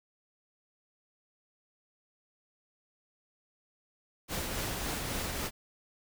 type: noise with tremolo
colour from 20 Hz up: pink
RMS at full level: -34 dBFS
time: 4.28-5.51 s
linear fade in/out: 50 ms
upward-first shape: triangle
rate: 3.6 Hz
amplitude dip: 30%
effects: none